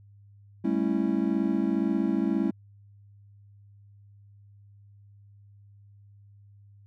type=chord; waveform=triangle; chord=A dominant seventh; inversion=third; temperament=just; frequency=198 / 220 / 275 / 330 Hz; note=G3 / A3 / C#4 / E4; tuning=+18 / 0 / -14 / +2 cents; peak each=-27 dBFS; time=0.64-2.51 s; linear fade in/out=10 ms; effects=added 101 Hz sine -51 dBFS peak until 6.86 s